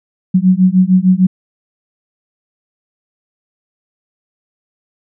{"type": "beating tone pair", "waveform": "sine", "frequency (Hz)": [181.9, 188.5], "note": ["F#3", "F#3"], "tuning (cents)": [-29, 32], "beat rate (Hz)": 6.6, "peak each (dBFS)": -10, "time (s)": [0.34, 1.27], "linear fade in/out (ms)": 10, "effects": []}